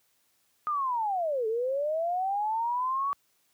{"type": "linear two-way sweep", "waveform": "sine", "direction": "down then up", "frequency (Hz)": [1242, 429.2, 1140], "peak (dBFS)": -26, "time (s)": [0.67, 3.13], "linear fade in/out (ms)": 0, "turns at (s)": 1.47, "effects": ["white hiss -70 dBFS RMS until 3.53 s", "high-pass 60 Hz 12 dB/octave"]}